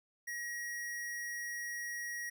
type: tone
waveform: square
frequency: 1900 Hz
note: A#6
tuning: 33 cents sharp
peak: -39 dBFS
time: 0.27-2.3 s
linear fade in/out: 10 ms
effects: none